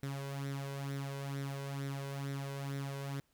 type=tone with flanger; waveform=sawtooth; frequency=138.59 Hz; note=C#3; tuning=in tune; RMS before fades=-40 dBFS; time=0.03-3.2 s; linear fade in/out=0 ms; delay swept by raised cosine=0.52 to 2.02 ms; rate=2.2 Hz; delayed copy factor=+0.6; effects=pink hiss -75 dBFS RMS until 3.33 s